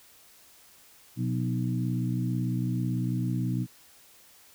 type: harmonic tone with a mistuned harmonic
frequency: 62.2 Hz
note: B1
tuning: 13 cents sharp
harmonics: 2 / 3 / 4 / 5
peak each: -28 / -32 / -34 / -36 dBFS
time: 1.16-3.67 s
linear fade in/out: 50 ms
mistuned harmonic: 3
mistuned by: -39 cents
effects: white hiss -56 dBFS RMS until 4.54 s